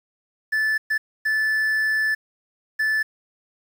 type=tone bursts at uneven times; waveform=triangle; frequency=1746 Hz; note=A6; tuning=14 cents flat; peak=-17 dBFS; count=4; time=0.52-0.78 / 0.9-0.98 / 1.25-2.15 / 2.79-3.03 s; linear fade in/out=10 ms; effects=8-bit